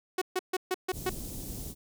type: tone bursts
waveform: sawtooth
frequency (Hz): 370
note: F#4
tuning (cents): 0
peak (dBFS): -23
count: 6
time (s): 0.18-1.096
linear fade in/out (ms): 5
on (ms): 36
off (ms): 140
type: band-stop noise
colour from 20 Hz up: pink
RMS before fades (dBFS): -39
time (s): 0.92-1.75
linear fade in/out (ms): 50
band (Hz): 350 to 6900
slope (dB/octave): 12
effects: none